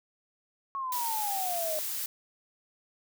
sine exponential sweep, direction down, 1106 to 609 Hz, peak -31 dBFS, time 0.75-1.79 s, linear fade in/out 0 ms
blue noise, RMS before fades -34 dBFS, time 0.92-2.06 s, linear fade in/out 2 ms
effects none

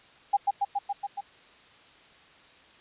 sine tone with echo, 805 Hz, G5, 46 cents sharp, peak -18 dBFS, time 0.33-0.37 s, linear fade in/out 10 ms, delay 140 ms, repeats 6, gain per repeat -2 dB, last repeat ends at 1.21 s, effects white hiss -55 dBFS RMS until 2.8 s + resampled to 8000 Hz

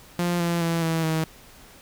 sawtooth tone with pitch steps, 174.61 / 170.72 / 166.92 / 163.2 / 159.56 Hz, F3 / F3 / E3 / E3 / D#3, 0 / -39 / +22 / -17 / +44 cents, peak -18 dBFS, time 0.19-1.24 s, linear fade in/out 0 ms, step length 210 ms, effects pink hiss -49 dBFS RMS until 1.81 s

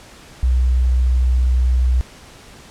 sine tone, 62.7 Hz, B1, 27 cents sharp, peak -12 dBFS, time 0.43-2.01 s, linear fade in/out 0 ms, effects pink hiss -42 dBFS RMS until 2.7 s + low-pass 9000 Hz 12 dB/octave

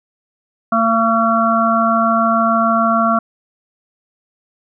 harmonic tone, 226.7 Hz, A#3, 48 cents flat, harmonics 1 / 3 / 5 / 6, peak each -17 / -17 / -17 / -17 dBFS, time 0.72-3.19 s, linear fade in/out 5 ms, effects none

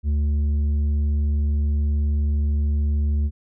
sine tone with tanh clipping, 73.42 Hz, D2, in tune, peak -19 dBFS, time 0.03-3.31 s, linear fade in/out 50 ms, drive 6 dB, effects none

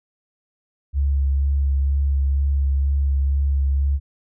sine tone with vibrato, 69.3 Hz, C#2, in tune, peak -16 dBFS, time 0.93-4 s, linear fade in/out 50 ms, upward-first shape sine, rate 2.1 Hz, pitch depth 18 cents each way, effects none

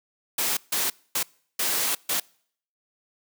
white noise bursts at uneven times, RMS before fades -25 dBFS, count 5, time 0.38-0.57 / 0.72-0.9 / 1.15-1.23 / 1.59-1.95 / 2.09-2.2 s, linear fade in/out 5 ms, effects noise-tail reverb RT60 0.6 s tail -26 dB re dry + high-pass 200 Hz 12 dB/octave

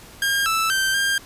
sawtooth tone with pitch steps, 1612 / 1319 / 1560 / 1600 Hz, G6 / E6 / G6 / G6, +48 / +1 / -9 / +35 cents, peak -15 dBFS, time 0.22-1.18 s, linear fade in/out 2 ms, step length 240 ms, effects pink hiss -44 dBFS RMS until 1.25 s + resampled to 32000 Hz

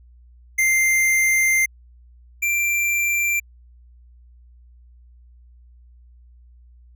square tone pair in turn, 2093 / 2359 Hz, C7 / D7, 0 / +7 cents, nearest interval major second, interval 207 cents, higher second, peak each -16 / -19 dBFS, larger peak first, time 0.58-1.66 / 2.42-3.4 s, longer first, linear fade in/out 10 ms, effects added 60 Hz sine -46 dBFS peak until 6.95 s

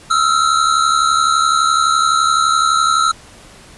square tone pair together, 1290.2 / 1362 Hz, E6 / F6, -38 / -44 cents, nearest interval minor second, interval 94 cents, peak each -15 dBFS, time 0.1-3.12 s, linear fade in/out 10 ms, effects pink hiss -41 dBFS RMS until 3.77 s + resampled to 24000 Hz

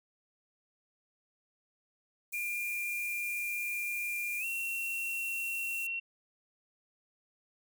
pink high-pass noise, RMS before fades -44 dBFS, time 2.32-5.87 s, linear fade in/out 5 ms, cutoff 7800 Hz, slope 24 dB/octave
sine tone with pitch glide, 2401 to 2726 Hz, D7 to F7, +38 to -43 cents, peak -33 dBFS, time 2.33-6 s, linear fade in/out 10 ms, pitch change +219 cents, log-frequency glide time 4.39-4.45 s
effects none

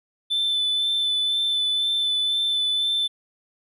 triangle tone with vibrato, 3520 Hz, A7, in tune, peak -18 dBFS, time 0.3-3.08 s, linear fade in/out 20 ms, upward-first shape sine, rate 2 Hz, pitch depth 15 cents each way, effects tanh soft clip ceiling -15 dBFS

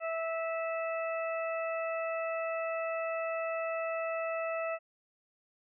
harmonic tone, 655 Hz, E5, 11 cents flat, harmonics 1 / 2 / 3 / 4, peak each -33 / -39 / -44 / -42 dBFS, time 0-4.79 s, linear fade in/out 50 ms, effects none

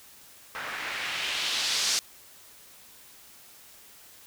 blue noise with low-pass filter sweep, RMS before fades -30 dBFS, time 0.55-1.99 s, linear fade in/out 0 ms, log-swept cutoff 1500 to 5600 Hz, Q 1.6, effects white hiss -52 dBFS RMS until 4.26 s

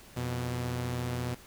sawtooth tone pair together, 86.9 / 122.9 Hz, F2 / B2, -8 / -8 cents, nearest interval tritone, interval 600 cents, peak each -35 / -28 dBFS, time 0.16-1.35 s, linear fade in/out 10 ms, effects pink hiss -53 dBFS RMS until 1.46 s

